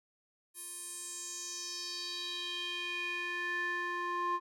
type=tone with band-pass filter sweep; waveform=square; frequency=351.6 Hz; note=F4; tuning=12 cents sharp; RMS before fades=-38 dBFS; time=0.54-4.4 s; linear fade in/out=50 ms; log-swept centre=11000 to 1100 Hz; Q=3.9; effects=none